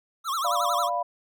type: tone with vibrato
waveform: square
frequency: 1203 Hz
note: D6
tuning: 41 cents sharp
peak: -26 dBFS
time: 0.24-0.9 s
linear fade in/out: 50 ms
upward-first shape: sine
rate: 11 Hz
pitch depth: 210 cents each way
type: chord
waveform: sine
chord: B diminished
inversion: first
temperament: equal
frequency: 587.3 / 698.5 / 987.8 Hz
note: D5 / F5 / B5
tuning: 0 / 0 / 0 cents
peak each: -32 / -27 / -28 dBFS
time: 0.44-1.03 s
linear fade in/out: 10 ms
effects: none